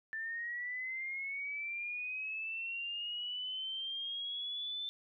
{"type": "linear sweep", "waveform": "sine", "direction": "up", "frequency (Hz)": [1765, 3549], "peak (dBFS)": -37, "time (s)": [0.13, 4.89], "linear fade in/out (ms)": 0, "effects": []}